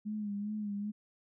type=tone with vibrato; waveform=sine; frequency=207.7 Hz; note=G#3; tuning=in tune; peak=-34 dBFS; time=0.05-0.92 s; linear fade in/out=20 ms; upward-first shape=sine; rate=2.5 Hz; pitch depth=51 cents each way; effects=none